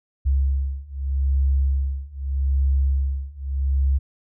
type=beating tone pair; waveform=sine; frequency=67.6 / 68.41 Hz; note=C#2 / C#2; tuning=-43 / -22 cents; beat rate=0.81 Hz; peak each=-22 / -21 dBFS; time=0.25-3.99 s; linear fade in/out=20 ms; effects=none